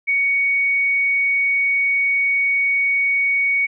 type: tone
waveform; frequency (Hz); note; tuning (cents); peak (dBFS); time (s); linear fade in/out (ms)
sine; 2235; C#7; +14; -15; 0.07-3.67; 20
effects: none